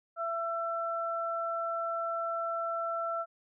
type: tone pair together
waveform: sine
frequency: 670 / 1340 Hz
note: E5 / E6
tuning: +28 / +28 cents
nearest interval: octave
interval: 1200 cents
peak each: -34 / -33 dBFS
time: 0.16-3.26 s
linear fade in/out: 50 ms
effects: none